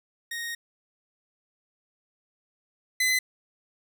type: tone pair in turn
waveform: sawtooth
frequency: 1864.7 / 2024 Hz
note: A#6 / B6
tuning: 0 / +42 cents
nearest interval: minor second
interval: 142 cents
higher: second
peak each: -28 / -18 dBFS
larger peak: second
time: 0.31-0.55 / 3-3.19 s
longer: first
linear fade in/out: 5 ms
effects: none